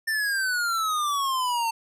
square exponential sweep, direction down, 1800 to 898 Hz, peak -24 dBFS, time 0.07-1.71 s, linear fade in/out 10 ms, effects resampled to 32000 Hz + 11-bit

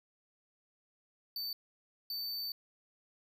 square tone bursts at uneven times, 4558 Hz, C#8, 47 cents sharp, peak -37 dBFS, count 2, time 1.36-1.53 / 2.1-2.52 s, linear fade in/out 2 ms, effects 12-bit

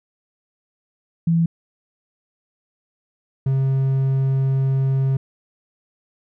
sine / triangle tone pair in turn, 166.5 / 134.21 Hz, E3 / C3, +18 / +44 cents, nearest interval major third, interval 374 cents, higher first, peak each -14 dBFS, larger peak neither, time 1.27-1.46 / 3.46-5.17 s, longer second, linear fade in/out 5 ms, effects none

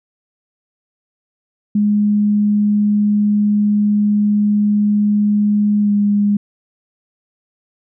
sine tone with pitch glide, 207.7 to 204.8 Hz, G#3 to G#3, 0 to -24 cents, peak -11 dBFS, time 1.75-6.37 s, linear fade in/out 5 ms, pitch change -24 cents, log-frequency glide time 5.81-5.91 s, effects none

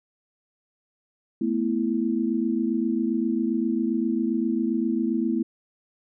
sine chord, A suspended second, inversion none, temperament just, 220 / 247.5 / 330 Hz, A3 / B3 / E4, 0 / +4 / +2 cents, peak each -26 dBFS, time 1.41-5.43 s, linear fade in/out 5 ms, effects none

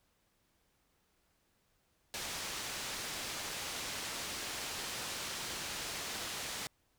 white low-pass noise, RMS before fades -41 dBFS, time 2.14-6.67 s, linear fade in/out 0 ms, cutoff 6500 Hz, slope 12 dB/octave, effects pink hiss -75 dBFS RMS until 6.98 s

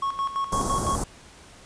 triangle tone with tremolo, 1100 Hz, C#6, 14 cents flat, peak -21 dBFS, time 0.02-0.96 s, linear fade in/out 5 ms, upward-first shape square, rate 5.9 Hz, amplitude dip 70%
pink band-stop noise, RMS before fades -27 dBFS, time 0.52-1.04 s, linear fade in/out 5 ms, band 1100 to 6200 Hz, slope 24 dB/octave
effects pink hiss -49 dBFS RMS until 1.65 s + resampled to 22050 Hz

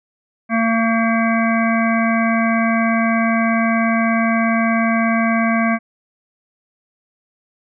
harmonic tone, 227.1 Hz, A#3, 45 cents flat, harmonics 1 / 3 / 5 / 7 / 9 / 10, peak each -16 / -21 / -23 / -24 / -26 / -26 dBFS, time 0.49-5.79 s, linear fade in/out 50 ms, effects none

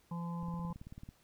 harmonic tone, 170.8 Hz, F3, 38 cents flat, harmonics 1 / 3 / 5 / 6, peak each -37 / -53 / -50 / -48 dBFS, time 0.11-0.73 s, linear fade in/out 5 ms
click train, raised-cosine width 5 ms, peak -35 dBFS, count 13, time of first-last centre 0.43-1.089 s, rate 18.2 Hz
effects pink hiss -69 dBFS RMS until 1.23 s

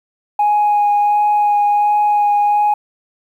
sine tone with vibrato, 829 Hz, G#5, 3 cents flat, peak -9 dBFS, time 0.39-2.74 s, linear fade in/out 5 ms, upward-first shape sine, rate 1.4 Hz, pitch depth 11 cents each way, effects tanh soft clip ceiling -8 dBFS + 8-bit

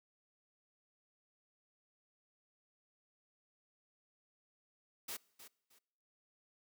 white noise with echo, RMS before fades -43 dBFS, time 5.08-5.17 s, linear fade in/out 10 ms, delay 310 ms, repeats 2, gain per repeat -12 dB, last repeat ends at 5.79 s, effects noise-tail reverb RT60 1.0 s tail -25 dB re dry + high-pass 200 Hz 12 dB/octave

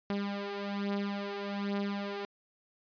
sawtooth beating tone pair, 200.3 / 201.5 Hz, G3 / G3, +38 / +48 cents, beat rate 1.2 Hz, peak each -33 / -31 dBFS, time 0.1-2.25 s, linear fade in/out 0 ms, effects resampled to 11025 Hz

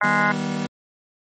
harmonic tone, 207.7 Hz, G#3, in tune, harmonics 3 / 4 / 5 / 6 / 7 / 8 / 9 / 10, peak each -29 / -25 / -23 / -31 / -21 / -29 / -31 / -27 dBFS, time 0.01-0.32 s, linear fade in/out 5 ms
40% pulse chord, Eb augmented, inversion none, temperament just, 155.56 / 194.45 / 243.1 Hz, Eb3 / G3 / B3, 0 / -14 / -27 cents, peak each -29 / -26 / -26 dBFS, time 0.03-0.67 s, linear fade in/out 10 ms
effects MP3 32 kbps

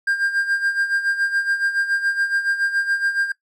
triangle tone with tremolo, 1600 Hz, G6, 35 cents sharp, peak -14 dBFS, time 0.07-3.32 s, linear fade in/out 5 ms, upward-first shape sine, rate 7.1 Hz, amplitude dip 70%, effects noise-tail reverb RT60 0.1 s tail -18 dB re dry

